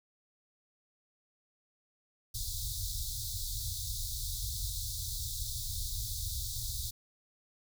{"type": "band-stop noise", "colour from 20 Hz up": "pink", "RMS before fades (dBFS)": -37, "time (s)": [2.34, 6.91], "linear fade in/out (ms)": 10, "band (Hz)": [120, 3600], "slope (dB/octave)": 96, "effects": []}